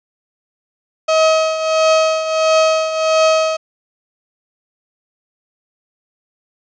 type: tone with tremolo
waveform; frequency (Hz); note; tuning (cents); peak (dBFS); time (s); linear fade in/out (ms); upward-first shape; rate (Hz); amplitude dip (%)
35% pulse; 636; D#5; +38; -7; 1.08-3.57; 10; triangle; 1.5; 70
effects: resampled to 16000 Hz + 8-bit